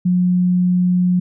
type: tone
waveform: sine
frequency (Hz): 180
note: F#3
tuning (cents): -47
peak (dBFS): -12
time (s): 0.05-1.2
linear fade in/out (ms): 10
effects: none